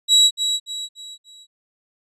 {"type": "tone with echo", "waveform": "35% pulse", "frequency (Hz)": 3889, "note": "B7", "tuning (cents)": -27, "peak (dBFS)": -8, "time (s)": [0.08, 0.31], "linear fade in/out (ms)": 50, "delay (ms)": 290, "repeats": 4, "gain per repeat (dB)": -8, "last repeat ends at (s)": 1.47, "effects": ["resampled to 32000 Hz"]}